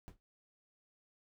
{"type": "noise with exponential decay", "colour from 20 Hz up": "brown", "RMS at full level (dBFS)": -44, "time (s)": [0.08, 0.2], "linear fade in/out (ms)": 0, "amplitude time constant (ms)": 24, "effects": []}